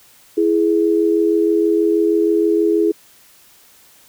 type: tone pair together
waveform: sine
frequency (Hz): 331.9 / 418.2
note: E4 / G#4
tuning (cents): +12 / +12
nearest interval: major third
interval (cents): 400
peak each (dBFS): -15 / -15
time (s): 0.37-2.92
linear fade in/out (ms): 10
effects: white hiss -49 dBFS RMS until 4.08 s

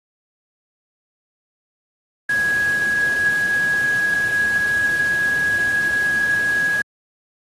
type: tone in noise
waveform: sine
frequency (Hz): 1661.2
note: G#6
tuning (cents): 0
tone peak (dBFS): -16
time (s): 2.29-6.82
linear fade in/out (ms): 5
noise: pink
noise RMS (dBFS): -33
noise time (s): 2.29-6.82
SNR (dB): +14
effects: high-pass 100 Hz 12 dB/octave + AAC 32 kbps

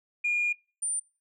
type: tone pair in turn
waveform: sine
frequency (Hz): 2425 / 9156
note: D#7 / D9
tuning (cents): -45 / -45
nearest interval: octave + major seventh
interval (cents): 2300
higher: second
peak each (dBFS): -23 / -27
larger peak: first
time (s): 0.24-0.53 / 0.82-1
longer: first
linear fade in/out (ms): 10
effects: noise-tail reverb RT60 0.3 s tail -21 dB re dry + tanh soft clip ceiling -20 dBFS

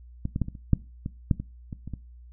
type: clicks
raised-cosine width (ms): 5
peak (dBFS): -16 / -15 / -12 / -22 / -30 / -6 / -18 / -8 / -20 / -22 / -24 / -21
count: 12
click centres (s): 0.254 / 0.361 / 0.417 / 0.484 / 0.552 / 0.733 / 1.061 / 1.312 / 1.4 / 1.728 / 1.876 / 1.937
effects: noise-tail reverb RT60 0.3 s tail -20 dB re dry + added 60 Hz sine -45 dBFS peak until 2.32 s

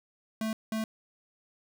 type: tone bursts at uneven times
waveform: square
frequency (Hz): 220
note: A3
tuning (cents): 0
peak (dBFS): -30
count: 2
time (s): 0.41-0.53 / 0.72-0.84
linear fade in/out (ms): 2
effects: none

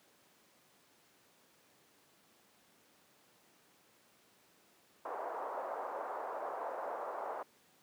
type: band-pass noise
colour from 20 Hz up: pink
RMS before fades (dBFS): -41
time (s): 5.05-7.43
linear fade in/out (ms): 5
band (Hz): 520 to 1100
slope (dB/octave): 24
effects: pink hiss -67 dBFS RMS until 7.82 s + high-pass 200 Hz 12 dB/octave

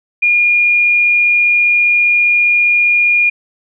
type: tone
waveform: sine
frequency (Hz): 2425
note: D#7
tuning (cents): -45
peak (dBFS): -8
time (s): 0.22-3.3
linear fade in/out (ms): 10
effects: none

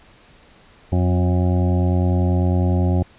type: harmonic tone with a mistuned harmonic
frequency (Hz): 90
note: F#2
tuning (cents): -47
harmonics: 1 / 2 / 3 / 4 / 6 / 7 / 8 / 9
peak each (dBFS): -16 / -22 / -26 / -28 / -32 / -33 / -34 / -35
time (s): 0.92-3.03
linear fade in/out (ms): 5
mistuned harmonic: 2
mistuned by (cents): +18
effects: pink hiss -50 dBFS RMS until 3.18 s + resampled to 8000 Hz

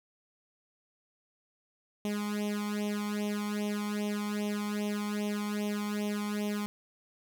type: tone with flanger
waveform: sawtooth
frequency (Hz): 207.7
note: G#3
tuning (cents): 0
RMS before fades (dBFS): -33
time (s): 2.05-6.66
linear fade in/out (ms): 0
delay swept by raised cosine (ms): 0.32 to 0.92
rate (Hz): 2.5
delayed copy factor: +0.95
effects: none

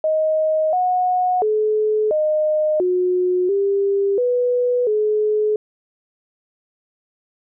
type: tone with pitch steps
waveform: sine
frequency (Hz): 626 / 730 / 428.8 / 614 / 362.9 / 397.7 / 492.1 / 425.4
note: D#5 / F#5 / A4 / D#5 / F#4 / G4 / B4 / G#4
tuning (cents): +10 / -24 / -45 / -23 / -34 / +25 / -6 / +42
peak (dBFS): -15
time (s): 0.04-5.56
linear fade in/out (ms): 2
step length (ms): 690
effects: none

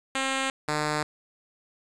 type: tone pair in turn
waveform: 5% pulse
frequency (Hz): 267.3 / 150.93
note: C4 / D3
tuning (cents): +37 / +48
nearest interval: minor seventh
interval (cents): 989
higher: first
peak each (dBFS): -14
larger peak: neither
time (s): 0.15-0.5 / 0.68-1.03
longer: neither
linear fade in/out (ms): 2
effects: resampled to 22050 Hz + 8-bit

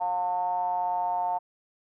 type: ring-modulated tone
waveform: triangle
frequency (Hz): 92.5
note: F#2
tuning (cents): 0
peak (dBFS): -20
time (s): 0-1.39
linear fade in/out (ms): 20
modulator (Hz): 808
effects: none

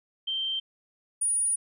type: tone pair in turn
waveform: sine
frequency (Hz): 3136 / 9606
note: G7 / D9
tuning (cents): 0 / +38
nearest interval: octave + perfect fifth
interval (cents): 1938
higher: second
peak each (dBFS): -27 / -23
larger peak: second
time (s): 0.27-0.6 / 1.21-1.56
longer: second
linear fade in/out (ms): 10
effects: none

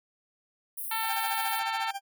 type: high-pass noise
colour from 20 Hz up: white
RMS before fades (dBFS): -36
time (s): 0.77-1.6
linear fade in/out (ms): 10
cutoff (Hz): 9000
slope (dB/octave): 96
type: harmonic tone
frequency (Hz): 447.2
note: A4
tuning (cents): +28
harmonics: 2 / 3 / 4 / 5 / 6 / 7 / 8 / 9 / 10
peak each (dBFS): -32 / -36 / -38 / -40 / -42 / -43 / -44 / -45 / -46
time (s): 0.91-1.91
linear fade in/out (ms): 5
type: tone with tremolo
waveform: 40% pulse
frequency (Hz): 792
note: G5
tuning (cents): +18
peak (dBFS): -30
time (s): 1.02-2.01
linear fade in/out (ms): 50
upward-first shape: sine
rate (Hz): 14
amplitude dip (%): 90
effects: none

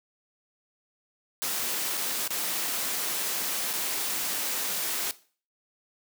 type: noise with dropouts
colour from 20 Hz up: white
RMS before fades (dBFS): -30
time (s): 1.42-5.11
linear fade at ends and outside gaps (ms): 0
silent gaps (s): 1.971-1.975 / 2.277-2.305 / 3.731-3.736
effects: noise-tail reverb RT60 0.4 s tail -17 dB re dry + high-pass 200 Hz 12 dB/octave

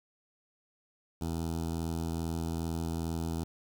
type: tone with notch filter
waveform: 15% pulse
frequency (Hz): 82.41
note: E2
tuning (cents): 0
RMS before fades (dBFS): -34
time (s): 1.21-3.44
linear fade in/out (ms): 5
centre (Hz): 2000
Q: 0.57
effects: 9-bit

